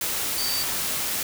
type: tone in noise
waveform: sine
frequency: 4609 Hz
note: D8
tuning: 33 cents flat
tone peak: -27 dBFS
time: 0.38-0.63 s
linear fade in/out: 2 ms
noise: white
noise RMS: -27 dBFS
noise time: 0.01-1.23 s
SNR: -3 dB
effects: none